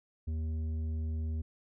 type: tone with tanh clipping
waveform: sine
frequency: 79.3 Hz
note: D#2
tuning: 33 cents sharp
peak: -33 dBFS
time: 0.27-1.42 s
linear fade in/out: 10 ms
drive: 8 dB
effects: none